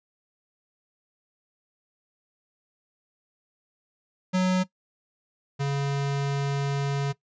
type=tone pair in turn; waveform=square; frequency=184.7 / 140.14 Hz; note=F#3 / C#3; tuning=-3 / +19 cents; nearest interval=perfect fourth; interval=478 cents; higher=first; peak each=-21 / -25 dBFS; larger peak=first; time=4.33-4.64 / 5.59-7.13 s; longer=second; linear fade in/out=20 ms; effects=noise-tail reverb RT60 0.1 s tail -18 dB re dry + resampled to 16000 Hz